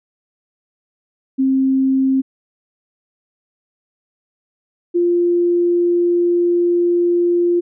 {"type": "tone pair in turn", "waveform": "sine", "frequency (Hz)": [265.8, 348.3], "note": ["C4", "F4"], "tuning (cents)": [27, -5], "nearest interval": "perfect fourth", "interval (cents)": 468, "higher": "second", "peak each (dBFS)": -12, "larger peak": "neither", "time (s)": [[1.38, 2.22], [4.94, 7.61]], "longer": "second", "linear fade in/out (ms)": 20, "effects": []}